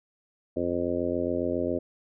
harmonic tone, 87.31 Hz, F2, in tune, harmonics 1 / 2 / 3 / 4 / 5 / 6 / 7, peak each -39 / -40 / -31 / -31 / -34 / -32 / -33 dBFS, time 0.56-1.79 s, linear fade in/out 10 ms, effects none

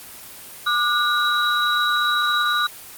sine tone cluster, 1196 / 1447 / 3873 Hz, D6 / F#6 / B7, +31 / -39 / -35 cents, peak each -21 dBFS, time 0.66-2.67 s, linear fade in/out 10 ms, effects white hiss -39 dBFS RMS until 2.97 s + Opus 24 kbps

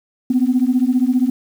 sine beating tone pair, 245.3 / 260.3 Hz, B3 / C4, -12 / -9 cents, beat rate 15 Hz, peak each -15 dBFS, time 0.3-1.3 s, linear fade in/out 5 ms, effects tanh soft clip ceiling -6 dBFS + 7-bit

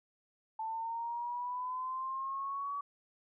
sine linear sweep, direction up, 880 to 1140 Hz, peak -35 dBFS, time 0.59-2.81 s, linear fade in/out 5 ms, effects none

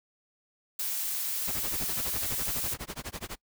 blue noise, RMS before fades -32 dBFS, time 0.79-2.74 s, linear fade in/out 5 ms
pink noise with tremolo, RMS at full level -36 dBFS, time 1.47-3.36 s, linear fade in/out 10 ms, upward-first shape sine, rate 12 Hz, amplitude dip 100%
effects noise-tail reverb RT60 0.1 s tail -24 dB re dry

